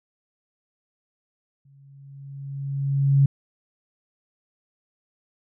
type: tone with exponential growth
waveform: sine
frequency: 138.59 Hz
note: C#3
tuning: in tune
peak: -12 dBFS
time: 1.65-3.26 s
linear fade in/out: 5 ms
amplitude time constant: 350 ms
effects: none